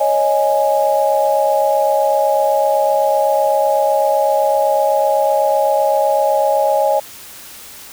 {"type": "chord", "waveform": "sine", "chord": "C# suspended second", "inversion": "none", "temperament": "equal", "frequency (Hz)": [554.4, 622.3, 830.6], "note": ["C#5", "D#5", "G#5"], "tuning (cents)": [0, 0, 0], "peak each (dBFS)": -16, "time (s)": [0, 7], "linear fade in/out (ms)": 10, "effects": ["white hiss -36 dBFS RMS until 7.92 s"]}